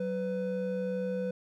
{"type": "tone pair together", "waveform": "triangle", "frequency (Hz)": [187.48, 500], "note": ["F#3", "B4"], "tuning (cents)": [23, 21], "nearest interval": "octave + perfect fourth", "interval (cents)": 1698, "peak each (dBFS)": [-32, -30], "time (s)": [0, 1.31], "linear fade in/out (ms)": 5, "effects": []}